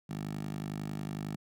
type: tone with high-pass filter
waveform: 10% pulse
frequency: 51 Hz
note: G#1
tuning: 31 cents flat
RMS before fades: -38 dBFS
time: 0.09-1.36 s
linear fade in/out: 10 ms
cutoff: 160 Hz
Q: 2.6
effects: none